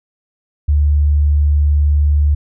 sine tone, 73.42 Hz, D2, in tune, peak -9 dBFS, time 0.68-2.35 s, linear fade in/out 10 ms, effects none

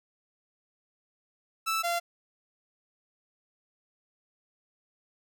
sawtooth tone pair in turn, 1318.5 / 688.4 Hz, E6 / F5, 0 / -25 cents, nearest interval major seventh, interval 1125 cents, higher first, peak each -23 dBFS, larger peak neither, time 1.66-1.83 / 1.83-2 s, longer neither, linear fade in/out 20 ms, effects none

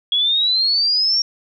sine exponential sweep, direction up, 3322 to 5588 Hz, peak -14 dBFS, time 0.12-1.22 s, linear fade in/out 2 ms, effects none

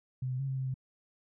sine tone with pitch steps, 128.7 / 127.9 / 136.5 / 133 / 131.7 / 130.6 Hz, C3 / C3 / C#3 / C3 / C3 / C3, -28 / -39 / -26 / +29 / +12 / -3 cents, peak -31 dBFS, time 0.22-0.742 s, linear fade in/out 5 ms, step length 87 ms, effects none

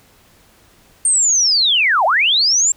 sine linear two-way sweep, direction down then up, 8800 to 605 to 7500 Hz, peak -11 dBFS, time 1.05-2.72 s, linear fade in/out 2 ms, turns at 2.05 s, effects pink hiss -51 dBFS RMS until 2.76 s

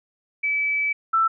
sine tone pair in turn, 2300 / 1329.3 Hz, D7 / E6, -37 / +14 cents, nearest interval major sixth, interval 949 cents, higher first, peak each -20 / -16 dBFS, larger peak second, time 0.43-0.93 / 1.13-1.28 s, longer first, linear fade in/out 10 ms, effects none

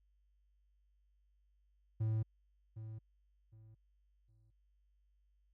triangle tone with echo, 110 Hz, A2, in tune, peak -30 dBFS, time 2-2.23 s, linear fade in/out 10 ms, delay 760 ms, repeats 3, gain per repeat -12 dB, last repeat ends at 4.51 s, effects added 50 Hz sine -70 dBFS peak until 5.53 s

